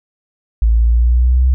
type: exponential sweep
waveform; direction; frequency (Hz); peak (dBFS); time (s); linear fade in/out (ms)
sine; up; 55 to 65; -8; 0.62-1.54; 0
effects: none